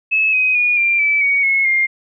sine tone with pitch steps, 2593 / 2519 / 2447 / 2378 / 2310 / 2244 / 2180 / 2118 Hz, E7 / D#7 / D#7 / D7 / D7 / C#7 / C#7 / C7, -29 / +21 / -29 / +21 / -29 / +21 / -29 / +21 cents, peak -12 dBFS, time 0.11-1.87 s, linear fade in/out 20 ms, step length 220 ms, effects none

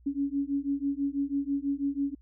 sine beating tone pair, 277.2 / 283.3 Hz, C#4 / C#4, 0 / +38 cents, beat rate 6.1 Hz, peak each -30 dBFS, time 0.06-2.15 s, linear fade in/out 10 ms, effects added 60 Hz sine -54 dBFS peak until 2.21 s

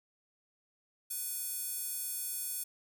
square tone with high-pass filter, 493.9 Hz, B4, in tune, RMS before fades -38 dBFS, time 1.1-2.64 s, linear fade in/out 10 ms, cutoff 10000 Hz, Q 1.5, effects 10-bit

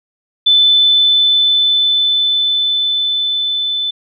sine tone with level ramp, 3514 Hz, A7, 3 cents flat, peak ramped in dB -6 to -15 dBFS, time 0.46-3.91 s, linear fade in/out 10 ms, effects none

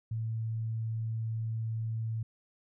sine tone, 112.2 Hz, A2, 34 cents sharp, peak -31 dBFS, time 0.11-2.23 s, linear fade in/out 5 ms, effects none

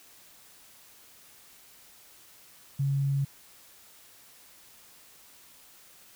sine tone, 138.59 Hz, C#3, in tune, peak -24 dBFS, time 2.79-3.25 s, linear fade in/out 10 ms, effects white hiss -55 dBFS RMS until 6.15 s

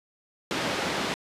pink band-pass noise, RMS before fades -29 dBFS, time 0.51-1.14 s, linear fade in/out 0 ms, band 200 to 4500 Hz, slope 12 dB/octave, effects resampled to 32000 Hz

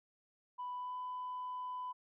sine tone with pitch glide, 991 to 1000.8 Hz, B5 to B5, +6 to +23 cents, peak -38 dBFS, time 0.58-1.93 s, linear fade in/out 20 ms, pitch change +17 cents, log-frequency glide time 0.75-0.96 s, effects tanh soft clip ceiling -36 dBFS

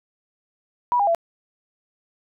sine tone with pitch steps, 974 / 809.6 / 673 Hz, B5 / G#5 / E5, -24 / -44 / +36 cents, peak -16 dBFS, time 0.92-1.148 s, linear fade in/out 0 ms, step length 76 ms, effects none

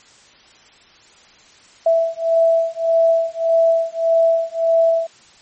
sine beating tone pair, 659.3 / 661 Hz, E5 / E5, 0 / +5 cents, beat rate 1.7 Hz, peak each -16 dBFS, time 1.86-5.07 s, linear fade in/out 5 ms, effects white hiss -48 dBFS RMS until 5.41 s + MP3 32 kbps

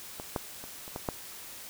clicks, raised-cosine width 1 ms, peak -24 / -15 / -29 / -30 / -21 / -15 dBFS, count 6, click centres 0.199 / 0.362 / 0.64 / 0.879 / 0.961 / 1.088 s, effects white hiss -45 dBFS RMS until 1.69 s

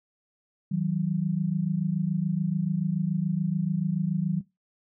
sine tone pair together, 160.2 / 187.18 Hz, E3 / F#3, -49 / +20 cents, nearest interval minor third, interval 269 cents, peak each -27 / -26 dBFS, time 0.71-4.41 s, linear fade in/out 10 ms, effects noise-tail reverb RT60 0.2 s tail -18 dB re dry

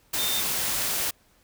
sine tone in noise, 3615 Hz, A7, 46 cents sharp, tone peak -28 dBFS, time 0.18-0.41 s, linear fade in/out 10 ms, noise white, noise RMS -27 dBFS, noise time 0.13-1.11 s, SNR -4 dB, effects pink hiss -62 dBFS RMS until 1.43 s

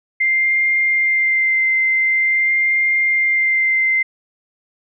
sine tone with vibrato, 2093 Hz, C7, in tune, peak -13 dBFS, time 0.2-4.03 s, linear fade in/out 10 ms, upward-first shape sine, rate 0.46 Hz, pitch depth 13 cents each way, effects none

